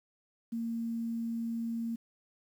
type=tone; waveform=sine; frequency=230.1 Hz; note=A#3; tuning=22 cents flat; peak=-32 dBFS; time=0.52-1.96 s; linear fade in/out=10 ms; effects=10-bit